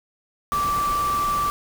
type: tone in noise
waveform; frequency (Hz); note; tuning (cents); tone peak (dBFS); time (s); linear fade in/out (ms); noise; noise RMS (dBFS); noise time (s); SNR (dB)
sine; 1166; D6; -13; -20; 0.52-1.5; 0; pink; -32; 0.52-1.5; +9
effects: none